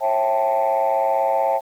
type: chord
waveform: sine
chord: A dominant seventh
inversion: first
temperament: equal with one note detuned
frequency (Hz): 542.3 / 659.3 / 784 / 880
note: C#5 / E5 / G5 / A5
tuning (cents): -38 / 0 / 0 / 0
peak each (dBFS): -21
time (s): 0-1.61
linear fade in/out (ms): 50
effects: tanh soft clip ceiling -11 dBFS + 8-bit